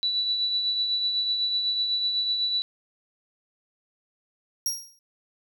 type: tone with tremolo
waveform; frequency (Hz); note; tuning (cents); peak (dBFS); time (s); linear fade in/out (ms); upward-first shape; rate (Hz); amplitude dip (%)
sine; 3951; B7; 0; -21; 0.03-2.62; 0; triangle; 8; 45
type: tone with exponential decay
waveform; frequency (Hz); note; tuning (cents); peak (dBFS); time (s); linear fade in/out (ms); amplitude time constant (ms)
sawtooth; 5620; F8; +10; -19; 4.66-4.99; 1; 70
effects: none